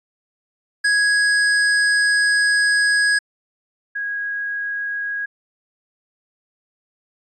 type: tone pair in turn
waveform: square / sine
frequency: 1661.2 / 1648.8 Hz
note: G#6 / G#6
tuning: 0 / -13 cents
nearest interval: unison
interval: 13 cents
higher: first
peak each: -15 / -22 dBFS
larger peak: first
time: 0.84-3.19 / 3.95-5.26 s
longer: first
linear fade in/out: 10 ms
effects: resampled to 24000 Hz